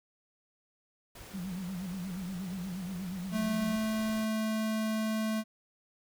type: noise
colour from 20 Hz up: pink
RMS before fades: -49 dBFS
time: 1.15-4.25 s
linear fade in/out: 5 ms
type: tone with vibrato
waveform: sine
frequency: 184 Hz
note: F#3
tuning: 9 cents flat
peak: -35 dBFS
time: 1.33-3.77 s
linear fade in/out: 20 ms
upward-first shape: sine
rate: 8.4 Hz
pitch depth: 110 cents each way
type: tone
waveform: square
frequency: 218.6 Hz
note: A3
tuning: 11 cents flat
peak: -30 dBFS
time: 3.31-5.44 s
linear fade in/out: 50 ms
effects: none